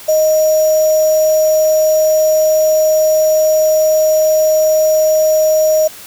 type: tone with sample-and-hold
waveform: sine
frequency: 622.3 Hz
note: D#5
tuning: in tune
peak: -8 dBFS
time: 0.08-5.88 s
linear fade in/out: 10 ms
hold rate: 6300 Hz
effects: white hiss -34 dBFS RMS until 6.06 s